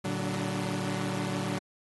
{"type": "tone cluster", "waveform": "sawtooth", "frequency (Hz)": [113.3, 144.2, 187.3, 294.8], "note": ["A#2", "D3", "F#3", "D4"], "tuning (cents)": [-49, -31, 21, 7], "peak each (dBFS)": [-33, -32, -29, -33], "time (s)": [0.04, 1.59], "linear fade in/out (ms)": 10, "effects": ["AAC 32 kbps"]}